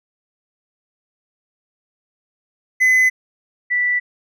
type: tone pair in turn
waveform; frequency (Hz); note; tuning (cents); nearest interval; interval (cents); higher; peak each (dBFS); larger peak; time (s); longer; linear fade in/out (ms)
triangle / sine; 2025 / 1968.5; B6 / B6; +43 / -6; unison; 49; first; -9 / -15; first; 2.8-3.1 / 3.7-4; neither; 20
effects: none